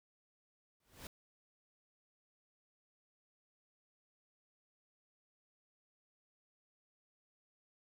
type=noise with exponential growth; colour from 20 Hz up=pink; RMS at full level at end=-45 dBFS; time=0.8-1.07 s; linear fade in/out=2 ms; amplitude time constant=58 ms; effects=none